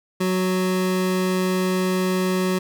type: tone pair together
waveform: square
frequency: 184.99 / 370.4 Hz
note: F#3 / F#4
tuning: 0 / +2 cents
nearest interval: octave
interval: 1202 cents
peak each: -22 / -24 dBFS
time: 0.2-2.59 s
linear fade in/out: 10 ms
effects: none